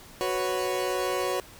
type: chord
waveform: 30% pulse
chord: F# suspended fourth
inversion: none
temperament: equal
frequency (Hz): 370 / 493.9 / 554.4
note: F#4 / B4 / C#5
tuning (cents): 0 / 0 / 0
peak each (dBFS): -27 / -29 / -28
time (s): 0.21-1.4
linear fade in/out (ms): 0
effects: pink hiss -49 dBFS RMS until 1.59 s